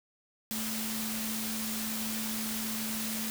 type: tone in noise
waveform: sine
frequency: 220 Hz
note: A3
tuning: in tune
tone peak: -36 dBFS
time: 0.51-3.3 s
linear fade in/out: 0 ms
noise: white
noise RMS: -36 dBFS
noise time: 0.51-3.3 s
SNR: -3 dB
effects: none